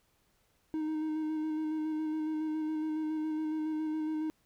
triangle tone with vibrato, 311.1 Hz, D#4, in tune, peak -29 dBFS, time 0.74-4.3 s, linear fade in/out 0 ms, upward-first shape square, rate 7.2 Hz, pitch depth 16 cents each way, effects pink hiss -72 dBFS RMS until 4.45 s

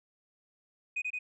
sine tone with echo, 2494 Hz, D#7, 3 cents sharp, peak -28 dBFS, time 0.96-1.02 s, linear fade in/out 10 ms, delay 85 ms, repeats 2, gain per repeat -2 dB, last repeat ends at 1.19 s, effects tanh soft clip ceiling -28 dBFS

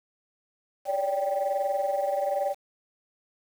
sine tone cluster, 565 / 586 / 785 Hz, C#5 / D5 / G5, +33 / -4 / +2 cents, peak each -28 dBFS, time 0.85-2.55 s, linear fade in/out 50 ms, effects tanh soft clip ceiling -18 dBFS + 8-bit

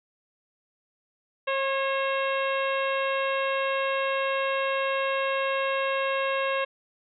harmonic tone with a mistuned harmonic, 540 Hz, C#5, 45 cents flat, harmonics 1 / 2 / 3 / 4 / 5 / 6 / 7, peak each -27 / -30 / -33 / -36 / -33 / -41 / -42 dBFS, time 1.47-6.65 s, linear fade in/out 10 ms, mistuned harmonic 3, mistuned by +23 cents, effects none

